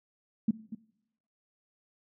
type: tone with echo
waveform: sine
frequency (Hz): 220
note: A3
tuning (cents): 0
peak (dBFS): -21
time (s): 0.48-0.51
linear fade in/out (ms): 5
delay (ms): 240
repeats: 1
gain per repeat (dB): -14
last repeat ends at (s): 0.75
effects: noise-tail reverb RT60 0.8 s tail -19 dB re dry